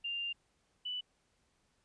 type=tone pair in turn; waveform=sine; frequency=2794 / 2977 Hz; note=F7 / F#7; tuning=0 / +10 cents; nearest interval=minor second; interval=110 cents; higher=second; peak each=-35 / -36 dBFS; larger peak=first; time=0.04-0.33 / 0.85-1.01 s; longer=first; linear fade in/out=10 ms; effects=pink hiss -75 dBFS RMS until 1.84 s + resampled to 22050 Hz